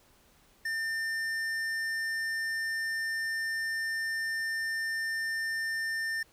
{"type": "tone with tanh clipping", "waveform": "triangle", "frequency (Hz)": 1800, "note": "A6", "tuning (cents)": 39, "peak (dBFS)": -32, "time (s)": [0.65, 6.23], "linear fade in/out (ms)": 5, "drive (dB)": 17, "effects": ["pink hiss -63 dBFS RMS until 6.32 s"]}